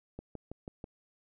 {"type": "click train", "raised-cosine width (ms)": 2, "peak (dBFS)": -28, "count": 5, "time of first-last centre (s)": [0.19, 0.841], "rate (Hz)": 6.14, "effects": []}